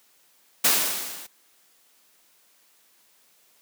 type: noise with level ramp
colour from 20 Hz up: white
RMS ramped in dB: -17 to -42 dBFS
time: 0.64-1.27 s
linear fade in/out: 10 ms
effects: white hiss -61 dBFS RMS until 3.61 s + high-pass 200 Hz 12 dB/octave